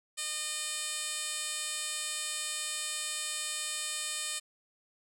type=tone with band-pass filter; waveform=10% pulse; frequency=609 Hz; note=D#5; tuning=37 cents flat; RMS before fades=-36 dBFS; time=0.17-4.4 s; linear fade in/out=20 ms; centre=7100 Hz; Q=2.1; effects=none